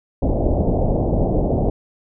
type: low-pass noise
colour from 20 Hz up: pink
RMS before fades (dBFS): -18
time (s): 0.22-1.7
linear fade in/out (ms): 5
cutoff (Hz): 740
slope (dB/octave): 48
effects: none